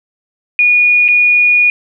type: tone with dropouts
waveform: sine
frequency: 2449 Hz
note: D#7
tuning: 28 cents flat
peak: -6 dBFS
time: 0.59-1.7 s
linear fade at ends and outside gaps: 1 ms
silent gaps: 1.081-1.086 s
effects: none